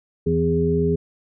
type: harmonic tone with a mistuned harmonic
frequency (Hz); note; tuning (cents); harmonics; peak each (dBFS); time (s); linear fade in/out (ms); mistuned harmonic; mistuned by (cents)
82.41; E2; 0; 1 / 2 / 3 / 5; -26 / -21 / -26 / -20; 0.26-0.96; 10; 3; +38
effects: none